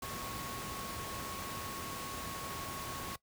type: tone in noise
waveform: sine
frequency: 1101 Hz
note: C#6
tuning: 12 cents flat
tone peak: -45 dBFS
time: 0.02-3.16 s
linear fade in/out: 5 ms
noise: pink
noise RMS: -42 dBFS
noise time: 0.02-3.16 s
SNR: -6 dB
effects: noise-tail reverb RT60 0.1 s tail -19 dB re dry + high-pass 60 Hz 12 dB/octave